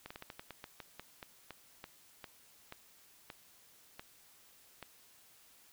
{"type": "slowing click train", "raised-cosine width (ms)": 0.3, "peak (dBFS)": -29, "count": 18, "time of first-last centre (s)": [0.06, 4.827], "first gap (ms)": 45, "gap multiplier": 1.2, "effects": ["white hiss -63 dBFS RMS until 5.72 s"]}